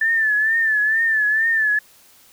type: tone with vibrato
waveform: sine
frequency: 1760 Hz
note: A6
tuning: in tune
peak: -15 dBFS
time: 0.01-1.79 s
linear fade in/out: 5 ms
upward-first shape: triangle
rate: 2.2 Hz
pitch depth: 84 cents each way
effects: white hiss -51 dBFS RMS until 2.32 s